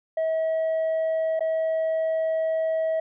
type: tone with dropouts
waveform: sine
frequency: 643 Hz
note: E5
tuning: 43 cents flat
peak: -19 dBFS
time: 0.17-3 s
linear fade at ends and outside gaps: 5 ms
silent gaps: 1.394-1.406 s
effects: tanh soft clip ceiling -21 dBFS